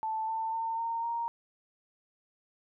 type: tone with pitch steps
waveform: sine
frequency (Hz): 880 / 892.8 / 905.8 / 919 / 932.3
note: A5 / A5 / A#5 / A#5 / A#5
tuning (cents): 0 / +25 / -50 / -25 / 0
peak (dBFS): -30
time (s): 0.03-1.28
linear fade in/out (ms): 0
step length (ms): 250
effects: none